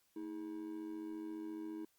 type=tone with amplitude modulation; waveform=triangle; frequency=320 Hz; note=D#4; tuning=49 cents sharp; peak=-37 dBFS; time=0.16-1.85 s; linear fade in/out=5 ms; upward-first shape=sine; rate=94.5 Hz; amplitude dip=70%; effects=white hiss -75 dBFS RMS until 1.98 s + Opus 48 kbps